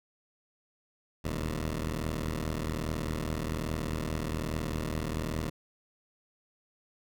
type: tone pair together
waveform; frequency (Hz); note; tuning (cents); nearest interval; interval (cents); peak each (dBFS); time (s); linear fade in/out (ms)
10% pulse; 41.22 / 77.6; E1 / D#2; +1 / -4; major seventh; 1095; -26; 1.24-5.5; 10
effects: none